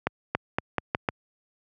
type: accelerating click train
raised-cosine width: 0.5 ms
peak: -8 dBFS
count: 6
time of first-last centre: 0.07-1.088 s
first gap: 280 ms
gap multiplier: 0.84
effects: high-pass 80 Hz 12 dB/octave